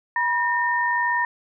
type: tone pair together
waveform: sine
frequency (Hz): 967 / 1825.5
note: B5 / A#6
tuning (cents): -37 / -37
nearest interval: major seventh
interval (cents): 1100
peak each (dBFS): -22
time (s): 0.16-1.25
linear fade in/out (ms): 2
effects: none

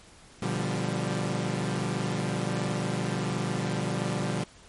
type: chord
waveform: sawtooth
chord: G dominant seventh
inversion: first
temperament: equal with one note detuned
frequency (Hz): 121 / 146.83 / 174.61 / 196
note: B2 / D3 / F3 / G3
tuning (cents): -35 / 0 / 0 / 0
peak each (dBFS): -29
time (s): 0.42-4.44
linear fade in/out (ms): 5
effects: pink hiss -53 dBFS RMS until 4.68 s + MP3 48 kbps

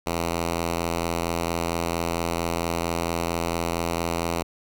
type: tone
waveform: 5% pulse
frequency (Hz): 84.4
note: E2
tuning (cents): +41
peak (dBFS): -13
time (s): 0.06-4.43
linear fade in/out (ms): 10
effects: none

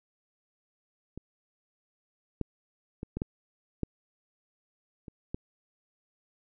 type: clicks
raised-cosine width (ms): 3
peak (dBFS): -27 / -17 / -23 / -20 / -17 / -16 / -30 / -20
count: 8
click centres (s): 1.176 / 2.413 / 3.031 / 3.17 / 3.219 / 3.833 / 5.082 / 5.345
effects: none

